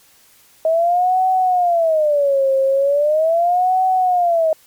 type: tone with vibrato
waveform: sine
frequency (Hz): 634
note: D#5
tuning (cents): +32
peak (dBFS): -12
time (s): 0.65-4.53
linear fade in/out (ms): 2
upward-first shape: sine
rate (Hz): 0.39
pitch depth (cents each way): 290
effects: white hiss -51 dBFS RMS until 4.66 s + MP3 96 kbps